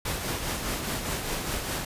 pink noise with tremolo, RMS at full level -29 dBFS, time 0.05-1.85 s, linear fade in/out 5 ms, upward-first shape triangle, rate 4.9 Hz, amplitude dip 45%, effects resampled to 32000 Hz

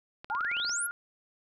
clicks, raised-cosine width 0.3 ms, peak -27 dBFS, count 10, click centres 0.245 / 0.3 / 0.35 / 0.408 / 0.448 / 0.515 / 0.568 / 0.599 / 0.648 / 0.695 s
sine tone, 1414 Hz, F6, 21 cents sharp, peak -33 dBFS, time 0.3-0.91 s, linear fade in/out 0 ms
sine exponential sweep, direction up, 780 to 11860 Hz, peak -30 dBFS, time 0.3-0.87 s, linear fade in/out 10 ms
effects none

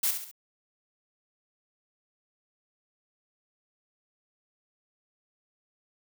blue noise with echo, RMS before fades -26 dBFS, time 0.03-0.11 s, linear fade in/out 5 ms, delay 68 ms, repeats 3, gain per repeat -7 dB, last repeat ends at 0.314 s, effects none

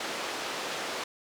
pink band-pass noise, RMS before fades -35 dBFS, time 0-1.04 s, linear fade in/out 5 ms, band 410 to 5700 Hz, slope 12 dB/octave, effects none

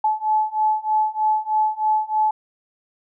sine beating tone pair, 860 / 863.2 Hz, A5 / A5, -40 / -33 cents, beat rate 3.2 Hz, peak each -21 / -20 dBFS, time 0.04-2.31 s, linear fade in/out 5 ms, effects none

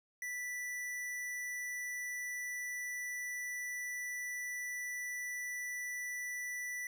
square tone, 1972 Hz, B6, 3 cents flat, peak -39 dBFS, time 0.22-6.87 s, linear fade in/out 2 ms, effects none

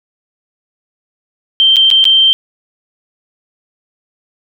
sine tone with dropouts, 3136 Hz, G7, in tune, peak -5 dBFS, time 1.6-2.33 s, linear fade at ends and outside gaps 0 ms, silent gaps 1.76-1.767 / 1.903-1.912 / 2.042-2.053 s, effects none

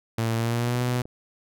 sawtooth tone with pitch glide, 113.9 to 123.49 Hz, A#2 to B2, -40 to 0 cents, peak -19 dBFS, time 0.18-1.02 s, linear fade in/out 5 ms, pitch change +140 cents, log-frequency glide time 0.35-0.81 s
clicks, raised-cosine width 2 ms, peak -29 dBFS, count 8, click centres 0.675 / 0.754 / 0.814 / 0.886 / 0.926 / 0.96 / 1.013 / 1.055 s
effects none

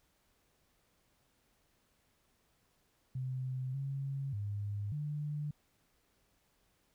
sine tone with pitch steps, 129.3 / 137.3 / 102.2 / 148.4 Hz, C3 / C#3 / G#2 / D3, -20 / -16 / -27 / +18 cents, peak -35 dBFS, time 3.15-5.51 s, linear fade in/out 5 ms, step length 590 ms, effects pink hiss -74 dBFS RMS until 6.94 s

